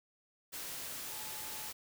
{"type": "tone in noise", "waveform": "sine", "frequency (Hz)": 861, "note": "A5", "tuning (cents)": -38, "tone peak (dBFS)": -53, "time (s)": [1.09, 1.7], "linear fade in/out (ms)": 20, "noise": "white", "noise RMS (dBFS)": -43, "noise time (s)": [0.52, 1.73], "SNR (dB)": -13, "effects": []}